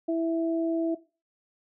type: tone pair together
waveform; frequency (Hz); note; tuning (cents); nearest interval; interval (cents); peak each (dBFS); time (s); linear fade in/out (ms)
sine; 329.6 / 659.2; E4 / E5; 0 / 0; octave; 1200; -25 / -29; 0.08-0.95; 10
effects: noise-tail reverb RT60 0.3 s tail -17 dB re dry